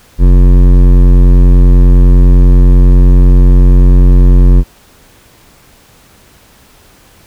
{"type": "tone with hard clipping", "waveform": "sine", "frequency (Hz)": 45.06, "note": "F#1", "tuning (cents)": -45, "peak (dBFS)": -3, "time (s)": [0.18, 4.64], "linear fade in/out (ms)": 50, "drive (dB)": 14, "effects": ["pink hiss -43 dBFS RMS until 7.26 s"]}